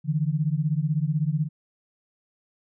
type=beating tone pair; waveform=sine; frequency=146.3 / 162.3 Hz; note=D3 / E3; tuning=-6 / -27 cents; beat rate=16 Hz; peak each=-24 / -25 dBFS; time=0.04-1.49 s; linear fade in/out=50 ms; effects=none